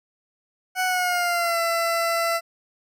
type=tone with pitch glide; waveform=20% pulse; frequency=741 to 671.7 Hz; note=F#5 to E5; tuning=+2 to +32 cents; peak=-16 dBFS; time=0.75-2.41 s; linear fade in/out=50 ms; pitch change=-170 cents; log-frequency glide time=0.85-1.59 s; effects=none